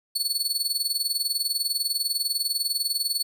sawtooth tone with tremolo, 4429 Hz, C#8, 2 cents flat, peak -18 dBFS, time 0.15-3.23 s, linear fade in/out 10 ms, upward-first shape sine, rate 20 Hz, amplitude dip 80%, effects none

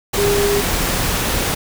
sine tone in noise, 405.2 Hz, G#4, 43 cents flat, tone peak -15 dBFS, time 0.17-0.61 s, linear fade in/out 10 ms, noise pink, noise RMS -19 dBFS, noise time 0.13-1.55 s, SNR +1 dB, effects none

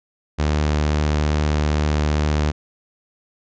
sawtooth tone, 75.2 Hz, D2, 42 cents sharp, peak -13 dBFS, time 0.38-2.52 s, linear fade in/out 20 ms, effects resampled to 16000 Hz

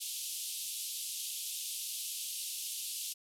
white band-pass noise, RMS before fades -40 dBFS, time 0-3.14 s, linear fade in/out 20 ms, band 2800 to 13000 Hz, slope 48 dB/octave, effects none

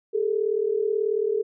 sine tone pair together, 407.4 / 445.8 Hz, G#4 / A4, -33 / +23 cents, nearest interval major second, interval 156 cents, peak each -24 dBFS, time 0.13-1.43 s, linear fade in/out 20 ms, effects none

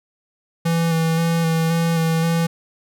square tone with vibrato, 164.81 Hz, E3, in tune, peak -17 dBFS, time 0.65-2.47 s, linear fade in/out 10 ms, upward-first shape square, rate 1.9 Hz, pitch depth 18 cents each way, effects none

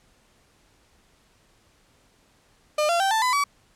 35% pulse tone with pitch steps, 604 / 685.8 / 778.8 / 884.3 / 1004.1 / 1140.2 Hz, D5 / F5 / G5 / A5 / B5 / C#6, +48 / -32 / -12 / +8 / +28 / +48 cents, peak -18 dBFS, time 2.78-3.44 s, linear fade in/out 5 ms, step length 110 ms, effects pink hiss -61 dBFS RMS until 3.75 s + low-pass 10000 Hz 12 dB/octave

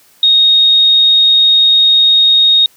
sine tone, 3729 Hz, A#7, in tune, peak -5 dBFS, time 0.23-2.66 s, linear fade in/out 2 ms, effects white hiss -48 dBFS RMS until 2.76 s + high-pass 80 Hz 12 dB/octave

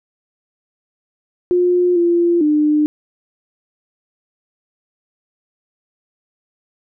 sine tone with pitch steps, 356.6 / 344.2 / 300.7 Hz, F4 / F4 / D4, +36 / -25 / +41 cents, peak -11 dBFS, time 1.51-2.86 s, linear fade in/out 0 ms, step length 450 ms, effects none

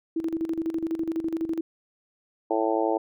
sine tone with tremolo, 326.3 Hz, E4, 18 cents flat, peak -23 dBFS, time 0.16-1.61 s, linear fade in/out 5 ms, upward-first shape square, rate 12 Hz, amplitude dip 70%
harmonic tone, 110.8 Hz, A2, 13 cents sharp, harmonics 3 / 4 / 5 / 6 / 7 / 8, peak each -27 / -28 / -29 / -30 / -30 / -31 dBFS, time 2.5-2.98 s, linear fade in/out 10 ms
effects none

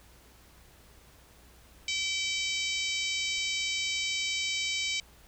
harmonic tone with a mistuned harmonic, 769 Hz, G5, 33 cents flat, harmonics 3 / 4 / 5 / 6 / 7 / 8 / 9 / 10, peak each -33 / -35 / -37 / -39 / -40 / -41 / -42 / -43 dBFS, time 1.88-5 s, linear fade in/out 2 ms, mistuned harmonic 8, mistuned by -24 cents, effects added 60 Hz sine -58 dBFS peak until 5.27 s + pink hiss -58 dBFS RMS until 5.27 s

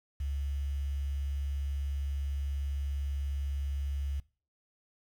sine tone with quantisation, 69.8 Hz, C#2, 13 cents sharp, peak -31 dBFS, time 0.2-4.2 s, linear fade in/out 5 ms, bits 9, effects noise-tail reverb RT60 0.4 s tail -22 dB re dry

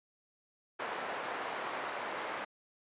pink band-pass noise, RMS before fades -39 dBFS, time 0.79-2.45 s, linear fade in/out 10 ms, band 590 to 1800 Hz, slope 12 dB/octave, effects resampled to 8000 Hz

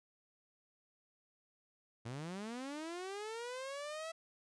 sawtooth linear sweep, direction up, 110 to 659.3 Hz, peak -38 dBFS, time 2.05-4.12 s, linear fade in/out 10 ms, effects resampled to 22050 Hz

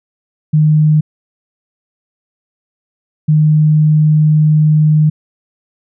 sine tone pair in turn, 153.3 / 153.3 Hz, D#3 / D#3, -25 / -25 cents, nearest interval unison, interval 0 cents, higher neither, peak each -6 dBFS, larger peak neither, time 0.53-1.01 / 3.28-5.1 s, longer second, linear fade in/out 10 ms, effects none

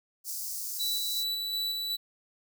white high-pass noise, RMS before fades -36 dBFS, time 0.24-1.25 s, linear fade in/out 50 ms, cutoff 4700 Hz, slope 48 dB/octave
45% pulse tone with tremolo, 3951 Hz, B7, in tune, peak -29 dBFS, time 0.79-1.97 s, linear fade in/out 20 ms, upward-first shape square, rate 2.7 Hz, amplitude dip 25%
effects none

